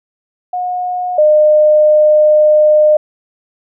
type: tone pair in turn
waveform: sine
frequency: 724 / 607.7 Hz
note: F#5 / D#5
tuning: -38 / -41 cents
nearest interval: minor third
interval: 303 cents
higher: first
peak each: -15 / -5 dBFS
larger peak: second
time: 0.53-1.18 / 1.18-2.97 s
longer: second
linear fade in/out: 5 ms
effects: none